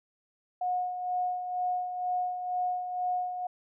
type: tone with tremolo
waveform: sine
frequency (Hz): 725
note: F#5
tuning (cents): -35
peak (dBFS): -26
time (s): 0.61-3.47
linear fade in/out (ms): 5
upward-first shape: sine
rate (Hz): 2.1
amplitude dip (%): 55
effects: none